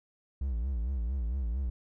triangle tone with vibrato, 61.74 Hz, B1, in tune, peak -27 dBFS, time 0.41-1.7 s, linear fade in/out 5 ms, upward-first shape sine, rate 4.4 Hz, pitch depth 190 cents each way, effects none

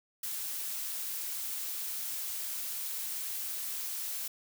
blue noise, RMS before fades -37 dBFS, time 0.23-4.28 s, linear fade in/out 5 ms, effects none

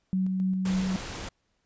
sine tone with tremolo, 187.6 Hz, F#3, 24 cents sharp, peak -23 dBFS, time 0.13-0.96 s, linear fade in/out 0 ms, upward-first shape square, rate 3.7 Hz, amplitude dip 25%
pink noise, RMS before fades -37 dBFS, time 0.65-1.29 s, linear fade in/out 5 ms
effects pink hiss -74 dBFS RMS until 1.65 s + resampled to 16000 Hz

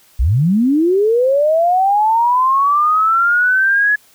sine linear sweep, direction up, 49 to 1700 Hz, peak -10 dBFS, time 0.19-3.96 s, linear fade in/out 10 ms, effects white hiss -50 dBFS RMS until 4.14 s

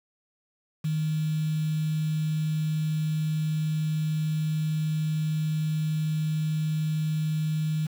sine tone with quantisation, 155.56 Hz, D#3, in tune, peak -24 dBFS, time 0.84-7.87 s, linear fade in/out 10 ms, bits 7, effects none

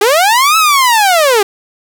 sawtooth linear two-way sweep, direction up then down, 385.4 to 1318.5 to 385.4 Hz, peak -3 dBFS, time 0.01-1.43 s, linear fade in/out 5 ms, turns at 0.57 s, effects none

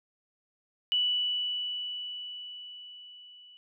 sine tone with level ramp, 2960 Hz, F#7, in tune, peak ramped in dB -23 to -51 dBFS, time 0.92-3.57 s, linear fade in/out 0 ms, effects none

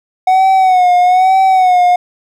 triangle tone with vibrato, 740 Hz, F#5, in tune, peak -4 dBFS, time 0.27-1.96 s, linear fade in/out 5 ms, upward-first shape sine, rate 1.1 Hz, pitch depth 61 cents each way, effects none

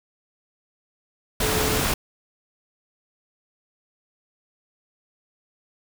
sine tone in noise, 432.7 Hz, A4, 29 cents flat, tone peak -27 dBFS, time 1.42-1.8 s, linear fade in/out 5 ms, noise pink, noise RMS -23 dBFS, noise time 1.4-1.94 s, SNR -7 dB, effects none

